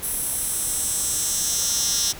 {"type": "tone with high-pass filter sweep", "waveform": "10% pulse", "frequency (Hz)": 233.1, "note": "A#3", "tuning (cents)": 0, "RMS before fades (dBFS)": -24, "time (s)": [0.02, 2.13], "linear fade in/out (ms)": 20, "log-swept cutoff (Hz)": [11000, 5300], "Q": 2.4, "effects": ["pink hiss -39 dBFS RMS until 2.19 s"]}